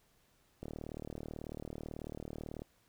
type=click train; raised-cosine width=2 ms; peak=-29 dBFS; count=77; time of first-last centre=0.63-2.62 s; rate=38.2 Hz; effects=pink hiss -71 dBFS RMS until 2.88 s